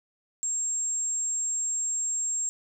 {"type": "tone", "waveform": "sine", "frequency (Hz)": 7480, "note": "A#8", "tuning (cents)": 5, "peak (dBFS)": -26, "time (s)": [0.43, 2.49], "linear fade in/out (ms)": 0, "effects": []}